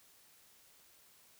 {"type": "silence", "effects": ["white hiss -64 dBFS RMS until 1.39 s"]}